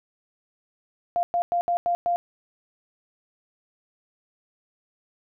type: tone bursts at uneven times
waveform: sine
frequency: 697 Hz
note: F5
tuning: 4 cents flat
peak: -20 dBFS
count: 6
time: 1.16-1.23 / 1.34-1.42 / 1.52-1.61 / 1.68-1.77 / 1.86-1.95 / 2.06-2.16 s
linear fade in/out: 0 ms
effects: none